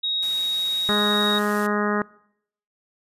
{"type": "tone", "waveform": "sine", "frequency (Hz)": 3779, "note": "A#7", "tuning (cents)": 23, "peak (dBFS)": -22, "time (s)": [0.03, 1.39], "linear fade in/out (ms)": 10}
{"type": "noise", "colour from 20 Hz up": "white", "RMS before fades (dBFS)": -39, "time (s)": [0.22, 1.67], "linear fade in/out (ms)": 10}
{"type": "harmonic tone", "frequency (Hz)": 207.7, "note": "G#3", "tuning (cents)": 0, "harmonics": [1, 2, 3, 4, 5, 6, 7, 8, 9], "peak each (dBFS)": [-24, -26, -31, -33, -32, -28, -32, -32, -33], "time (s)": [0.89, 2.02], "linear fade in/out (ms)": 0}
{"effects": ["noise-tail reverb RT60 0.7 s tail -23 dB re dry", "resampled to 32000 Hz"]}